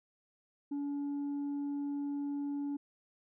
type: tone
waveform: sine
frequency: 285.3 Hz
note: C#4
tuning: 50 cents sharp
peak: -31 dBFS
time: 0.71-2.77 s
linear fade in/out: 10 ms
effects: tanh soft clip ceiling -33 dBFS